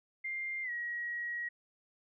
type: tone with pitch glide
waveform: sine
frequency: 2100 to 1903.6 Hz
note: C7 to A#6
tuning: +6 to +36 cents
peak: -35 dBFS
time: 0.24-1.49 s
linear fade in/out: 10 ms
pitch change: -170 cents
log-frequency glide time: 0.63-0.71 s
effects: none